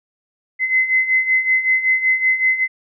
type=beating tone pair; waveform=sine; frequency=2044 / 2049.3 Hz; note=C7 / C7; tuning=-41 / -37 cents; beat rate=5.3 Hz; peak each=-20 / -15 dBFS; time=0.59-2.68 s; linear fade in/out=50 ms; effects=none